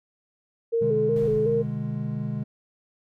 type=tone with vibrato; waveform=sine; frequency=446.9 Hz; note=A4; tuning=27 cents sharp; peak=-20 dBFS; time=0.72-1.63 s; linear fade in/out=20 ms; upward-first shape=square; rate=2.7 Hz; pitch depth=55 cents each way
type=chord; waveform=triangle; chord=G# diminished; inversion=first; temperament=just; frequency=124.59 / 149.51 / 207.7 Hz; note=B2 / D3 / G#3; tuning=+16 / +31 / 0 cents; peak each=-29 dBFS; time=0.81-2.44 s; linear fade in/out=10 ms
type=noise with exponential decay; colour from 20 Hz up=brown; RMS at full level=-36 dBFS; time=1.16-2.18 s; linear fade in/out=2 ms; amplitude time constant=220 ms
effects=none